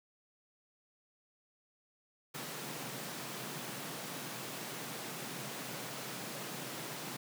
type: high-pass noise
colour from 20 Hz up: pink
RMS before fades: -43 dBFS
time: 2.34-7.17 s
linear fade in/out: 10 ms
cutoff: 120 Hz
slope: 96 dB/octave
effects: none